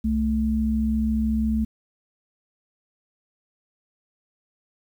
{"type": "tone pair together", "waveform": "sine", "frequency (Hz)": [66.01, 220], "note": ["C2", "A3"], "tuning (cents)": [16, 0], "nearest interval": "octave + major sixth", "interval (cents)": 2084, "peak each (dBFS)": [-25, -21], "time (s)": [0.04, 1.65], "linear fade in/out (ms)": 10, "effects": ["9-bit"]}